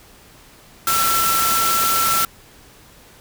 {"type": "tone in noise", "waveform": "sine", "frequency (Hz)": 1341, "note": "E6", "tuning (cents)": 29, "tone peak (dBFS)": -18, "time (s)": [0.87, 2.25], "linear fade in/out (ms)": 2, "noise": "white", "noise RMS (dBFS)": -20, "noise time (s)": [0.87, 2.25], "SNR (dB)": -1, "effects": ["pink hiss -47 dBFS RMS until 3.2 s"]}